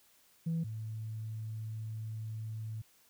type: tone pair in turn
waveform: sine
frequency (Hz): 164.81 / 110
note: E3 / A2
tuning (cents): 0 / 0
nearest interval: perfect fifth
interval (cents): 700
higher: first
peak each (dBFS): -29 / -37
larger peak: first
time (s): 0.46-0.64 / 0.64-2.82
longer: second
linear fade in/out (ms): 10
effects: tanh soft clip ceiling -28 dBFS + white hiss -66 dBFS RMS until 3.09 s